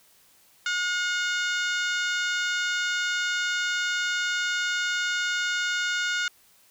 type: harmonic tone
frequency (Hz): 720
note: F#5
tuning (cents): -47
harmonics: 2 / 3 / 4 / 5 / 6 / 7 / 8 / 9 / 10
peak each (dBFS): -26 / -35 / -34 / -34 / -39 / -42 / -43 / -41 / -41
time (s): 0.66-6.28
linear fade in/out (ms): 2
effects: white hiss -59 dBFS RMS until 6.7 s